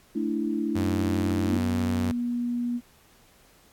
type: chord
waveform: sine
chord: A suspended fourth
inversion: none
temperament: just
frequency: 220 / 293.3 / 330 Hz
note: A3 / D4 / E4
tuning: 0 / -2 / +2 cents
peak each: -29 dBFS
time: 0.15-1.58 s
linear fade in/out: 10 ms
type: tone with pitch glide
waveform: sawtooth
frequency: 92.5 to 91.86 Hz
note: F#2 to F#2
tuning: 0 to -12 cents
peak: -23 dBFS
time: 0.75-2.12 s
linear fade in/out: 10 ms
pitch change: -12 cents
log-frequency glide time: 1.6-1.67 s
type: tone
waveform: sine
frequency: 240.9 Hz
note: B3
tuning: 43 cents flat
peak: -25 dBFS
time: 1.47-2.81 s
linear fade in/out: 50 ms
effects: pink hiss -58 dBFS RMS until 3.72 s + AAC 64 kbps